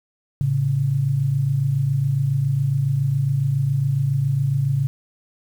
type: tone pair together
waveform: sine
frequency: 111.87 / 139.1 Hz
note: A2 / C#3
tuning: +29 / +6 cents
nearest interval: major third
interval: 377 cents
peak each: -24 / -18 dBFS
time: 0.41-4.87 s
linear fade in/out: 0 ms
effects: 8-bit